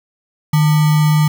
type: tone with sample-and-hold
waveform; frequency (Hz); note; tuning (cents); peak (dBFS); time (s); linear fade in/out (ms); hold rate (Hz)
sine; 152.7; D#3; -32; -9; 0.53-1.28; 5; 1050
effects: none